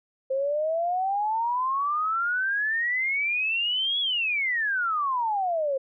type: exponential two-way sweep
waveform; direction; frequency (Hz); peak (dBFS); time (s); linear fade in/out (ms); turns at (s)
sine; up then down; 523.3 to 3400 to 523.3; -23; 0.3-5.78; 10; 4
effects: none